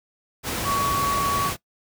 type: tone in noise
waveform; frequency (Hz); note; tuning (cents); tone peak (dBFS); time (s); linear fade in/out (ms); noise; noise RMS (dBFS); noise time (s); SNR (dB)
sine; 1126; C#6; +27; -21; 0.64-1.52; 50; pink; -27; 0.43-1.57; +3
effects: noise-tail reverb RT60 0.1 s tail -19 dB re dry + high-pass 60 Hz 12 dB/octave